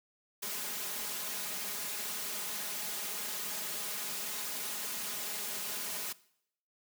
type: noise with comb filter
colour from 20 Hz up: white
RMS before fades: -38 dBFS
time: 0.42-6.13 s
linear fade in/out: 10 ms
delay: 4.8 ms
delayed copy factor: +0.85
effects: noise-tail reverb RT60 0.7 s tail -20 dB re dry + high-pass 150 Hz 12 dB/octave